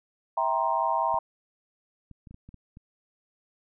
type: chord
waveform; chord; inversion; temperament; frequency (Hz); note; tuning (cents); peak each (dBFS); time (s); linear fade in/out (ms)
sine; C dominant seventh; first; just; 654.1 / 784.9 / 941.9 / 1046.5; E5 / G5 / Bb5 / C6; -14 / +2 / +18 / 0; -30 / -30 / -26 / -30; 0.37-1.19; 5
type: clicks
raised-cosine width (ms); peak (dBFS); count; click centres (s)
5; -34; 8; 1.143 / 2.113 / 2.272 / 2.31 / 2.344 / 2.49 / 2.543 / 2.771
effects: none